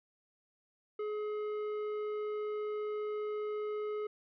triangle tone with tanh clipping, 422.6 Hz, G#4, 30 cents sharp, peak -36 dBFS, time 0.99-4.07 s, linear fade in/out 5 ms, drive 14 dB, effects none

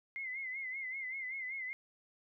sine tone with vibrato, 2088 Hz, C7, 4 cents flat, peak -38 dBFS, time 0.16-1.73 s, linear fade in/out 0 ms, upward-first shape sine, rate 5.2 Hz, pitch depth 76 cents each way, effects none

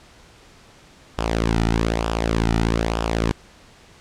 sawtooth tone with flanger, 56.1 Hz, A1, 34 cents sharp, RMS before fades -21 dBFS, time 1.18-3.32 s, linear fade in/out 5 ms, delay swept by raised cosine 0.47 to 1.87 ms, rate 1.1 Hz, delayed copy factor -0.65, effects pink hiss -49 dBFS RMS until 4 s + low-pass 7000 Hz 12 dB/octave

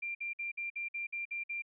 sine tone bursts, 2377 Hz, D7, 20 cents sharp, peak -35 dBFS, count 9, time 0.02-1.622 s, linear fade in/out 10 ms, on 130 ms, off 54 ms, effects none

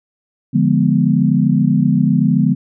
sine chord, D diminished seventh, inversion none, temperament equal, 146.83 / 174.61 / 207.7 / 246.9 Hz, D3 / F3 / Ab3 / Cb4, 0 / 0 / 0 / 0 cents, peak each -16 dBFS, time 0.53-2.55 s, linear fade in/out 20 ms, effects none

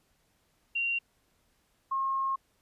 sine tone pair in turn, 2761 / 1076.3 Hz, F7 / C6, -20 / +49 cents, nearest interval octave + major third, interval 1631 cents, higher first, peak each -27 dBFS, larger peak neither, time 0.75-0.99 / 1.91-2.36 s, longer second, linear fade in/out 10 ms, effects pink hiss -71 dBFS RMS until 2.61 s + resampled to 32000 Hz

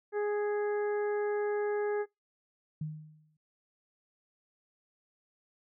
harmonic tone, 415.3 Hz, G#4, in tune, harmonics 1 / 2 / 3 / 4 / 5, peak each -29 / -40 / -47 / -43 / -52 dBFS, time 0.12-2.06 s, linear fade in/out 50 ms
sine tone with exponential decay, 154.3 Hz, D#3, 14 cents flat, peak -31 dBFS, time 2.81-3.37 s, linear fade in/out 5 ms, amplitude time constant 120 ms
effects noise-tail reverb RT60 0.2 s tail -26 dB re dry

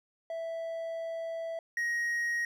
triangle tone pair in turn, 659.3 / 1882.6 Hz, E5 / A#6, 0 / +17 cents, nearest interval octave + tritone, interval 1817 cents, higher second, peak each -32 / -27 dBFS, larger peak second, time 0.3-1.59 / 1.77-2.45 s, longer first, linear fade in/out 2 ms, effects none

